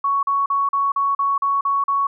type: tone bursts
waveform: sine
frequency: 1114 Hz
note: C#6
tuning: 8 cents sharp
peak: -16 dBFS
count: 9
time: 0.04-2.07 s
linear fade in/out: 5 ms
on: 190 ms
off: 40 ms
effects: none